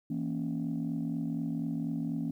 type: chord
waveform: sine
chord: A# diminished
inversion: second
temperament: equal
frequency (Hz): 164.81 / 233.1 / 277.2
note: E3 / A#3 / C#4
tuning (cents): 0 / 0 / 0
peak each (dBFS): -34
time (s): 0.1-2.31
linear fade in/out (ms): 5
effects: tanh soft clip ceiling -25 dBFS + 11-bit